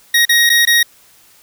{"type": "tone with dropouts", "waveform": "25% pulse", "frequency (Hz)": 1880, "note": "A#6", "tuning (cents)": 14, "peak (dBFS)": -5, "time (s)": [0.14, 0.83], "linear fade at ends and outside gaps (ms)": 5, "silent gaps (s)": [[0.253, 0.292], [0.494, 0.499], [0.653, 0.672]], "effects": ["white hiss -48 dBFS RMS until 1.42 s"]}